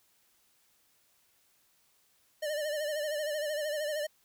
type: tone with vibrato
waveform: square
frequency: 601 Hz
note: D5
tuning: 40 cents sharp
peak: -32 dBFS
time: 2.42-4.07 s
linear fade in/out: 10 ms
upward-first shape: sine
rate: 13 Hz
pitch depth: 63 cents each way
effects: white hiss -69 dBFS RMS until 4.24 s